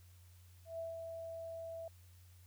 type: tone with ADSR envelope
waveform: sine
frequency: 659.3 Hz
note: E5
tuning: in tune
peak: -39 dBFS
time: 0.65-1.88 s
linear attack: 140 ms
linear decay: 160 ms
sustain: -4 dB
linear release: 3 ms
effects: added 89 Hz sine -58 dBFS peak until 2.46 s + white hiss -69 dBFS RMS until 2.46 s